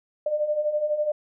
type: beating tone pair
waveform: sine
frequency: 591 / 603 Hz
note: D5 / D5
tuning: +11 / +46 cents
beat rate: 12 Hz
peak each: -29 / -23 dBFS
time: 0.26-1.12 s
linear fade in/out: 5 ms
effects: none

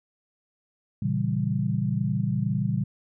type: chord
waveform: sine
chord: A# diminished seventh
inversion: none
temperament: equal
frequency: 116.54 / 138.59 / 164.81 / 196 Hz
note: A#2 / C#3 / E3 / G3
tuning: 0 / 0 / 0 / 0 cents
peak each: -28 / -28 / -30 / -28 dBFS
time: 1.02-2.84 s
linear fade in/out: 5 ms
effects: none

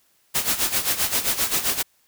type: noise with tremolo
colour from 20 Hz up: white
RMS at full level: -20 dBFS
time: 0.34-1.83 s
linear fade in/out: 20 ms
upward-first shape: sine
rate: 7.6 Hz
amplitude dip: 75%
effects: white hiss -63 dBFS RMS until 2.07 s

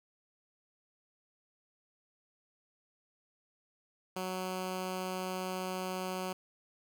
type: tone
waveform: 10% pulse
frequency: 185.4 Hz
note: F#3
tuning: 4 cents sharp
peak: -27 dBFS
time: 4.16-6.33 s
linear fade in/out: 5 ms
effects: none

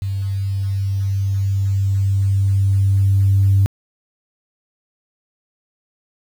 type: tone with level ramp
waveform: sine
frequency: 98 Hz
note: G2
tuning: in tune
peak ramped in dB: -19 to -9 dBFS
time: 0.02-3.66 s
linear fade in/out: 0 ms
effects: tanh soft clip ceiling -6 dBFS + 7-bit

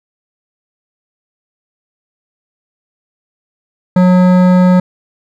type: tone with hard clipping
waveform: sine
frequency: 181.9 Hz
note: F#3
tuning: 29 cents flat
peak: -7 dBFS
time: 3.96-4.8 s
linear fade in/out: 5 ms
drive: 14 dB
effects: none

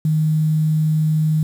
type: tone with quantisation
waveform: sine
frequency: 155.56 Hz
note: D#3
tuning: in tune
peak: -14 dBFS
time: 0.05-1.43 s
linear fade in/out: 2 ms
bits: 7
effects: none

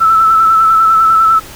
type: tone with vibrato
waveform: sine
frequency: 1318.5 Hz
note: E6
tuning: in tune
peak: -5 dBFS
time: 0-1.4 s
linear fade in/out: 20 ms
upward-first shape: square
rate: 10 Hz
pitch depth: 21 cents each way
effects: pink hiss -32 dBFS RMS until 1.55 s

